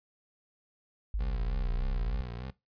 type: linear two-way sweep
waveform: sine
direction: down then up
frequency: 51.91 to 33.12 to 51.91 Hz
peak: -28 dBFS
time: 1.14-2.21 s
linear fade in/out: 0 ms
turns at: 1.87 s
type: tone with vibrato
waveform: 20% pulse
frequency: 61.74 Hz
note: B1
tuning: in tune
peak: -33 dBFS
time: 1.19-2.51 s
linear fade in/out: 10 ms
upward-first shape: sine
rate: 3.3 Hz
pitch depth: 110 cents each way
effects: noise-tail reverb RT60 0.2 s tail -19 dB re dry + resampled to 11025 Hz